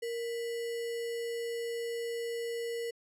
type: tone with sample-and-hold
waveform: sine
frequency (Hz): 466.2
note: A#4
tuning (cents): 0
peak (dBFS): -33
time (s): 0.02-2.91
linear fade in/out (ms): 10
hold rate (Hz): 2450
effects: low-pass 12000 Hz 12 dB/octave